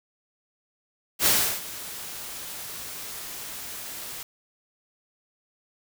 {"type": "noise with ADSR envelope", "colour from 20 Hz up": "white", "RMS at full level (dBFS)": -19, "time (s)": [1.19, 4.23], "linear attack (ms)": 70, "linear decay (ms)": 340, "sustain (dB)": -18, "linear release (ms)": 3, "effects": []}